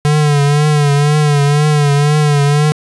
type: tone with vibrato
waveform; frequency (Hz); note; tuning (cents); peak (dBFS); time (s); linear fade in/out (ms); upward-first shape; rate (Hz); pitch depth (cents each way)
square; 146.83; D3; 0; -9; 0.05-2.72; 0; triangle; 2; 65
effects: resampled to 24000 Hz + 7-bit